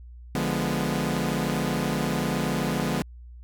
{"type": "chord", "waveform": "sawtooth", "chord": "D diminished seventh", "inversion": "none", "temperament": "equal", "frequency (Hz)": [146.83, 174.61, 207.7, 246.9], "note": ["D3", "F3", "Ab3", "Cb4"], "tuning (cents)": [0, 0, 0, 0], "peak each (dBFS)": -26, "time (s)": [0.35, 3.02], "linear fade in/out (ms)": 0, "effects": ["added 60 Hz sine -41 dBFS peak until 3.43 s"]}